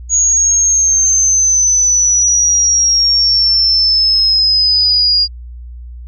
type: exponential sweep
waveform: sine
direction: down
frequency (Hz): 6710 to 4825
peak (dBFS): -8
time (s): 0.09-5.28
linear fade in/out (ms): 50
effects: added 60 Hz sine -27 dBFS peak until 6.07 s